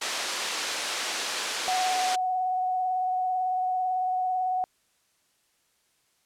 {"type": "band-pass noise", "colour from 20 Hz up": "white", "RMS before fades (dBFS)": -31, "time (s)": [0.01, 2.16], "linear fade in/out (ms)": 10, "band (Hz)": [410, 5700], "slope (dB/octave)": 12}
{"type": "tone with vibrato", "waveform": "sine", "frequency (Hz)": 740, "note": "F#5", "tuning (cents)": 0, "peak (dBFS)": -24, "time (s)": [1.68, 4.64], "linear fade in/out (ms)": 0, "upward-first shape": "triangle", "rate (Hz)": 18, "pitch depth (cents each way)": 23}
{"effects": ["white hiss -69 dBFS RMS until 6.25 s", "low-pass 11000 Hz 12 dB/octave"]}